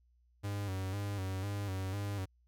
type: tone with vibrato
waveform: 45% pulse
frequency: 98 Hz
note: G2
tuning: in tune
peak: -35 dBFS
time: 0.43-2.26 s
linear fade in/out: 20 ms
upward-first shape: square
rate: 2 Hz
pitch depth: 56 cents each way
effects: added 60 Hz sine -66 dBFS peak until 2.47 s

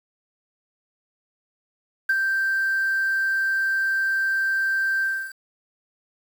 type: tone with ADSR envelope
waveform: sine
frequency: 1568 Hz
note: G6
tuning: in tune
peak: -14 dBFS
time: 2.09-5.34 s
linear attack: 7 ms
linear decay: 39 ms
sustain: -5 dB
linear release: 310 ms
effects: tanh soft clip ceiling -14 dBFS + 7-bit

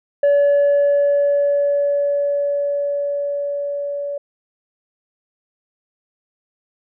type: tone with level ramp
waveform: sine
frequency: 571 Hz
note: D5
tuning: 49 cents flat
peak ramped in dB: -8 to -22 dBFS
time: 0.23-4.18 s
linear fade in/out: 5 ms
effects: tanh soft clip ceiling -10 dBFS

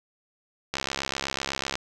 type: click train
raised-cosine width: 0.2 ms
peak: -10 dBFS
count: 70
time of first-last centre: 0.74-1.755 s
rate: 68 Hz
effects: none

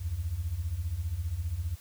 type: beating tone pair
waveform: sine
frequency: 73.6 / 88.6 Hz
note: D2 / F2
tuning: +4 / +25 cents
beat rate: 15 Hz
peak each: -34 / -31 dBFS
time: 0-1.76 s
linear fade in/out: 20 ms
effects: tanh soft clip ceiling -22 dBFS + white hiss -55 dBFS RMS until 1.8 s

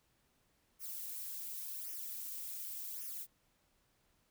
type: noise with flanger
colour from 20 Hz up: violet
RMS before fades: -44 dBFS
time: 0.79-3.27 s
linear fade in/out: 50 ms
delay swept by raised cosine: 0.24 to 3.54 ms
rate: 0.89 Hz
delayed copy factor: -0.85
effects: pink hiss -75 dBFS RMS until 4.3 s

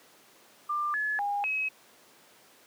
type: tone with pitch steps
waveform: sine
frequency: 1191 / 1709 / 813 / 2556 Hz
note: D6 / G#6 / G#5 / D#7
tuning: +24 / +49 / -37 / +46 cents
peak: -27 dBFS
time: 0.69-1.69 s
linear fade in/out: 10 ms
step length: 250 ms
effects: pink hiss -57 dBFS RMS until 2.66 s + high-pass 300 Hz 12 dB/octave

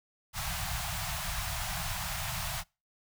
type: band-stop noise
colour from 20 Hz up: pink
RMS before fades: -35 dBFS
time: 0.33-2.64 s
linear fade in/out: 50 ms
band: 180 to 630 Hz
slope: 96 dB/octave
effects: noise-tail reverb RT60 0.3 s tail -26 dB re dry

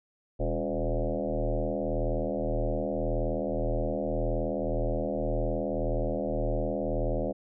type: tone with frequency modulation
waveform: sine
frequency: 278.1 Hz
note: C#4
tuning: 6 cents sharp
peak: -26 dBFS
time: 0.39-7.33 s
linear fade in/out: 20 ms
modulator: 79.2 Hz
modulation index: 4.6
effects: none

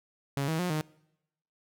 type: tone with pitch steps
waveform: sawtooth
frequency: 139.2 / 160.3 / 179.3 / 154.4 Hz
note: C#3 / E3 / F3 / D#3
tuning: +8 / -48 / +46 / -13 cents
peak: -24 dBFS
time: 0.37-0.81 s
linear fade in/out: 0 ms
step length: 110 ms
effects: noise-tail reverb RT60 0.8 s tail -23 dB re dry

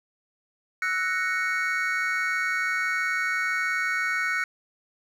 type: chord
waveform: triangle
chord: F# dominant seventh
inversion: third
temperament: equal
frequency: 1318.5 / 1480 / 1864.7 / 2217 Hz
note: E6 / F#6 / A#6 / C#7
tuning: 0 / 0 / 0 / 0 cents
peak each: -31 / -26 / -29 / -27 dBFS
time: 0.82-4.44 s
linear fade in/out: 2 ms
effects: none

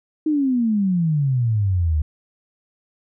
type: exponential sweep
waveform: sine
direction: down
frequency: 316.4 to 73.42 Hz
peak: -16 dBFS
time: 0.26-2.02 s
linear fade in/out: 5 ms
effects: none

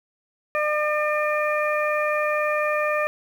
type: harmonic tone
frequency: 602 Hz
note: D5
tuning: 43 cents sharp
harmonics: 1 / 2 / 3 / 4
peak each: -23 / -26 / -28 / -29 dBFS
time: 0.55-3.07 s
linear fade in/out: 0 ms
effects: 8-bit

